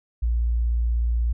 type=tone; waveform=sine; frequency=58.27 Hz; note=A#1; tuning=in tune; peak=-19 dBFS; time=0.22-1.33 s; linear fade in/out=10 ms; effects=none